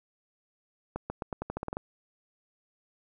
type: accelerating click train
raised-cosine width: 1 ms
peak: -19 dBFS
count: 11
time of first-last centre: 0.96-1.769 s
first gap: 140 ms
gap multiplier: 0.87
effects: none